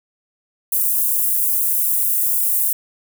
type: high-pass noise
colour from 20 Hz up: white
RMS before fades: -18 dBFS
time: 0.72-2.73 s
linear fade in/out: 5 ms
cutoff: 10000 Hz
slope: 24 dB/octave
effects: none